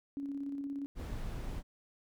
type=tone with tremolo; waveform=sine; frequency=280 Hz; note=C#4; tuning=18 cents sharp; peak=-35 dBFS; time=0.17-0.86 s; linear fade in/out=0 ms; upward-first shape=square; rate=17 Hz; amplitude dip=30%
type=noise; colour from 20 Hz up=brown; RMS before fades=-39 dBFS; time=0.95-1.63 s; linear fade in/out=50 ms
effects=none